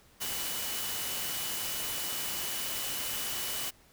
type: tone in noise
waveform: sine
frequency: 2960 Hz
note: F#7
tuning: in tune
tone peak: -42 dBFS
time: 0.2-3.71 s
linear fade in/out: 20 ms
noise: white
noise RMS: -35 dBFS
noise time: 0.2-3.71 s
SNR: -10 dB
effects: pink hiss -61 dBFS RMS until 3.92 s